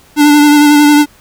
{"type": "tone with vibrato", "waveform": "square", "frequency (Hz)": 294.5, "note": "D4", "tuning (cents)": 5, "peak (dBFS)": -4, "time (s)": [0.16, 1.06], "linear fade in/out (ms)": 50, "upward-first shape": "triangle", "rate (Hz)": 11, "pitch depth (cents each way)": 29, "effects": ["pink hiss -44 dBFS RMS until 1.2 s"]}